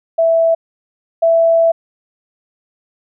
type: tone pair in turn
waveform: sine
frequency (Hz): 659.3 / 662.5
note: E5 / E5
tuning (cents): 0 / +9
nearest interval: unison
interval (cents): 9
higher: second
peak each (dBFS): -9 / -8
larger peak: second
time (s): 0.18-0.55 / 1.22-1.72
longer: second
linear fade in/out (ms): 10
effects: none